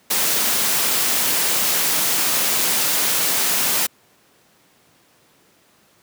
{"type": "noise", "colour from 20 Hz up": "white", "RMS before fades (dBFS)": -19, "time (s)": [0.1, 3.87], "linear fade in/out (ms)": 10, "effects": ["pink hiss -56 dBFS RMS until 6.02 s", "high-pass 150 Hz 12 dB/octave"]}